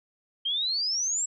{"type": "exponential sweep", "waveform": "sine", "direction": "up", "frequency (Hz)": [3129, 7770], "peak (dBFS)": -25, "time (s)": [0.45, 1.26], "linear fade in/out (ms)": 10, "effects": []}